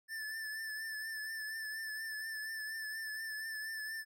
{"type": "tone with vibrato", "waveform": "square", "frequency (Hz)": 1757, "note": "A6", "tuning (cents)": -3, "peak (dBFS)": -40, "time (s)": [0.08, 4.05], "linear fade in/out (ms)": 50, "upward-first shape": "triangle", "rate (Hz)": 4.2, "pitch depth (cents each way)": 42, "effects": []}